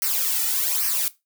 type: noise with flanger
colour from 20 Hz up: blue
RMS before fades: -23 dBFS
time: 0.02-1.08 s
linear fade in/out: 0 ms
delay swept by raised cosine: 0.27 to 1.87 ms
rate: 1.2 Hz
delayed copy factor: -0.75
effects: noise-tail reverb RT60 0.2 s tail -17 dB re dry